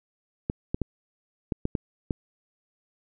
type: clicks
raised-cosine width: 3 ms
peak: -13 dBFS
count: 7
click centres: 0.499 / 0.745 / 0.817 / 1.522 / 1.654 / 1.752 / 2.108 s
effects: none